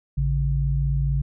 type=tone pair together; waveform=sine; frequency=55.56 / 140 Hz; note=A1 / C#3; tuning=+18 / +18 cents; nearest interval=octave + major third; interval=1600 cents; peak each=-22 dBFS; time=0.17-1.22 s; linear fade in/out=10 ms; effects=none